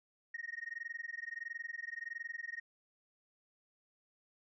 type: tone with amplitude modulation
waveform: sine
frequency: 1864.7 Hz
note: A#6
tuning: in tune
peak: -36 dBFS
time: 0.34-2.6 s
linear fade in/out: 5 ms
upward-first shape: sine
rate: 21.5 Hz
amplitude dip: 100%
effects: tanh soft clip ceiling -34 dBFS